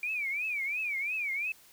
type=tone with vibrato; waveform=sine; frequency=2349 Hz; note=D7; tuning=in tune; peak=-30 dBFS; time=0.03-1.52 s; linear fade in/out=2 ms; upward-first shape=triangle; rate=2.9 Hz; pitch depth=200 cents each way; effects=white hiss -58 dBFS RMS until 1.72 s